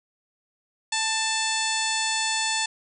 harmonic tone with a mistuned harmonic, 880 Hz, A5, in tune, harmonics 1 / 2 / 3 / 4 / 5 / 6 / 7 / 8 / 9 / 10, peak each -30 / -31 / -31 / -31 / -31 / -36 / -37 / -33 / -34 / -37 dBFS, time 0.92-2.66 s, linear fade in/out 5 ms, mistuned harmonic 2, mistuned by +23 cents, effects none

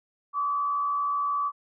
sine tone with frequency modulation, 1148 Hz, D6, 40 cents flat, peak -24 dBFS, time 0.33-1.52 s, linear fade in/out 50 ms, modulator 78.9 Hz, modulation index 0.46, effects none

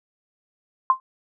sine tone with exponential decay, 1046.5 Hz, C6, in tune, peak -9 dBFS, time 0.9-1 s, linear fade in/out 1 ms, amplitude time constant 20 ms, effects none

